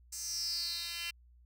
10% pulse tone with high-pass filter sweep, 341.4 Hz, F4, 39 cents flat, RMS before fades -38 dBFS, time 0.12-1.11 s, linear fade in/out 10 ms, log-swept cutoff 6900 to 2900 Hz, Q 7.4, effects added 60 Hz sine -58 dBFS peak until 1.45 s

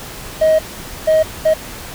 triangle tone bursts at uneven times, 630 Hz, D#5, 21 cents sharp, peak -6 dBFS, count 3, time 0.41-0.59 / 1.07-1.23 / 1.45-1.54 s, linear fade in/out 10 ms, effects tanh soft clip ceiling -3 dBFS + pink hiss -31 dBFS RMS until 1.94 s

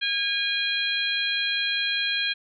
harmonic tone, 815 Hz, G#5, 33 cents flat, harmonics 2 / 3 / 4 / 5, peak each -29 / -29 / -27 / -30 dBFS, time 0.01-2.34 s, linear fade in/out 20 ms, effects none

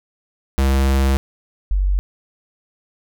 square / sine tone pair in turn, 67.3 / 47.59 Hz, C2 / F#1, +49 / +49 cents, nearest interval tritone, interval 600 cents, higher first, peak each -14 dBFS, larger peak neither, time 0.58-1.17 / 1.71-1.99 s, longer first, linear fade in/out 0 ms, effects none

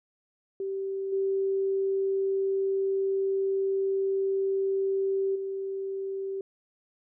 sine tone with level steps, 388.4 Hz, G4, 16 cents flat, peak -29 / -24 / -30 dBFS, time 0.6-6.41 s, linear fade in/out 2 ms, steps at 1.12 / 5.35 s, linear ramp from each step 10 ms, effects none

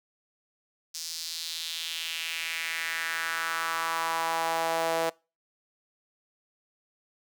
sawtooth tone with high-pass filter sweep, 164.4 Hz, E3, 4 cents flat, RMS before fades -31 dBFS, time 0.94-5.1 s, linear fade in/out 10 ms, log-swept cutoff 5400 to 580 Hz, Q 2.7, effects noise-tail reverb RT60 0.3 s tail -25 dB re dry

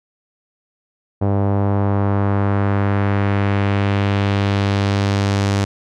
sawtooth tone with low-pass filter sweep, 99.9 Hz, G2, 33 cents sharp, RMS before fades -17 dBFS, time 1.21-5.65 s, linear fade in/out 10 ms, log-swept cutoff 730 to 6700 Hz, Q 1.2, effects none

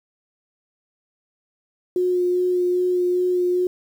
sine tone with vibrato, 360 Hz, F#4, 47 cents flat, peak -17 dBFS, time 1.96-3.67 s, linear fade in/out 2 ms, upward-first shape sine, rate 2.5 Hz, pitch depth 14 cents each way, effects 8-bit

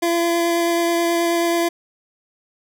25% pulse tone with vibrato, 339.9 Hz, F4, 47 cents flat, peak -13 dBFS, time 0.02-1.69 s, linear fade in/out 10 ms, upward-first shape sine, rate 9.3 Hz, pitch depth 10 cents each way, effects 8-bit

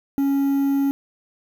triangle tone, 277.2 Hz, C#4, in tune, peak -15 dBFS, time 0.18-0.91 s, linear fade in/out 0 ms, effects 7-bit

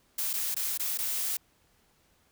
blue noise with dropouts, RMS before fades -31 dBFS, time 0.18-1.37 s, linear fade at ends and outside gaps 5 ms, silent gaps 0.332-0.336 / 0.545-0.564 / 0.776-0.795 / 0.976-0.986 s, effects pink hiss -67 dBFS RMS until 2.31 s

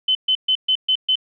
sine tone bursts, 3045 Hz, F#7, 49 cents sharp, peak -14 dBFS, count 6, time 0.08-1.156 s, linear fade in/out 5 ms, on 71 ms, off 130 ms, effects none

